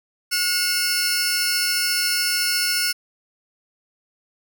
sawtooth tone cluster, 1440 / 2161 / 2667 / 4417 / 5320 Hz, F#6 / C#7 / E7 / C#8 / E8, -47 / -45 / +20 / -7 / +15 cents, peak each -22 / -25 / -29 / -24 / -20 dBFS, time 0.31-2.93 s, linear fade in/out 20 ms, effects none

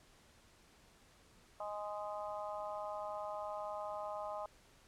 harmonic tone, 207.7 Hz, G#3, in tune, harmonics 3 / 4 / 5 / 6, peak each -43 / -45 / -47 / -49 dBFS, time 1.6-4.46 s, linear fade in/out 2 ms, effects pink hiss -65 dBFS RMS until 4.87 s + low-pass 10000 Hz 12 dB/octave

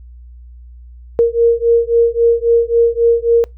sine beating tone pair, 464.7 / 468.4 Hz, A#4 / A#4, -5 / +8 cents, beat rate 3.7 Hz, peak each -12 dBFS, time 1.19-3.44 s, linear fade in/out 0 ms, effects noise-tail reverb RT60 0.2 s tail -26 dB re dry + added 60 Hz sine -34 dBFS peak until 3.57 s

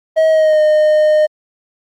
triangle tone with pitch glide, 637 to 612.5 Hz, D#5 to D#5, +41 to -27 cents, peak -6 dBFS, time 0.16-1.27 s, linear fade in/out 20 ms, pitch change -68 cents, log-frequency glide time 0.29-0.61 s, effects Opus 32 kbps

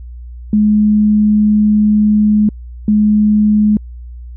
sine tone bursts at uneven times, 210.9 Hz, G#3, 27 cents sharp, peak -7 dBFS, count 2, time 0.53-2.49 / 2.88-3.77 s, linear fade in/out 2 ms, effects added 60 Hz sine -27 dBFS peak until 4.36 s

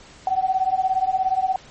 sine beating tone pair, 748 / 765 Hz, F#5 / G5, +19 / -42 cents, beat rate 17 Hz, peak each -21 dBFS, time 0.27-1.56 s, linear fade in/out 2 ms, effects pink hiss -46 dBFS RMS until 1.7 s + MP3 32 kbps

